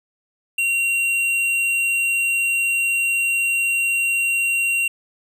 sine tone with hard clipping, 2752 Hz, F7, 26 cents flat, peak -19 dBFS, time 0.58-4.88 s, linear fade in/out 5 ms, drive 9 dB, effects none

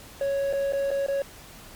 triangle tone with dropouts, 554.4 Hz, C#5, in tune, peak -21 dBFS, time 0.21-1.22 s, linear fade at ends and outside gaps 2 ms, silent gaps 0.528-0.534 / 0.724-0.733 / 0.906-0.913 / 1.064-1.084 s, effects pink hiss -46 dBFS RMS until 1.75 s + MP3 96 kbps

